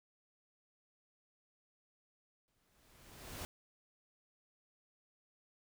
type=noise with exponential growth; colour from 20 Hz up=pink; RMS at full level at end=-43 dBFS; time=2.48-3.45 s; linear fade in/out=0 ms; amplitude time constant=210 ms; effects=none